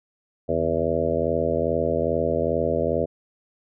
harmonic tone with a mistuned harmonic, 82.41 Hz, E2, in tune, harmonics 1 / 2 / 3 / 4 / 5 / 6 / 7 / 8, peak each -32 / -32 / -30 / -31 / -28 / -26 / -26 / -29 dBFS, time 0.48-3.06 s, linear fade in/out 20 ms, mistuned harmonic 2, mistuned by -110 cents, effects none

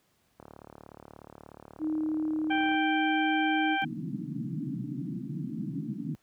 click train, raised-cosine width 1 ms, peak -32 dBFS, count 87, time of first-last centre 0.4-2.743 s, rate 36.7 Hz
sine tone, 311.1 Hz, D#4, in tune, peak -27 dBFS, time 1.79-3.78 s, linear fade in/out 50 ms
harmonic tone, 784 Hz, G5, in tune, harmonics 1 / 2 / 3 / 4, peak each -29 / -31 / -34 / -38 dBFS, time 2.5-3.85 s, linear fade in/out 10 ms
pink band-pass noise, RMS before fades -35 dBFS, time 3.82-6.15 s, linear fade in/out 0 ms, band 130 to 320 Hz, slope 96 dB/octave
effects pink hiss -70 dBFS RMS until 6.22 s + high-pass 60 Hz 12 dB/octave

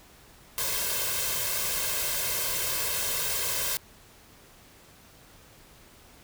white noise with comb filter, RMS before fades -29 dBFS, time 0.58-3.77 s, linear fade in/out 0 ms, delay 1.9 ms, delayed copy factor +0.75, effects pink hiss -54 dBFS RMS until 6.23 s

